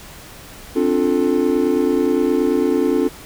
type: chord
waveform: triangle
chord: D minor seventh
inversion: third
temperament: just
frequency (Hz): 264.3 / 293.7 / 352.4 / 440.5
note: C4 / D4 / F4 / A4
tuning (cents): +18 / 0 / +16 / +2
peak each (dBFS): -18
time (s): 0.75-3.09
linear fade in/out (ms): 20
effects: pink hiss -39 dBFS RMS until 3.25 s